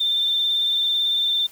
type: tone with vibrato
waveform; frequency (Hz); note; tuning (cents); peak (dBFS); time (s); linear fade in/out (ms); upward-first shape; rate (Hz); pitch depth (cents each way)
sine; 3573; A7; +26; -18; 0-1.47; 10; sine; 18; 21
effects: white hiss -48 dBFS RMS until 1.51 s